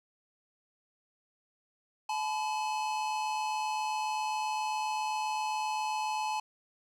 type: tone pair together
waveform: square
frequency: 858 / 1005.5 Hz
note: A5 / B5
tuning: -44 / +31 cents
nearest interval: minor third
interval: 275 cents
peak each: -32 / -39 dBFS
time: 2.09-6.4 s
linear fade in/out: 5 ms
effects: low-pass 8000 Hz 12 dB/octave + 11-bit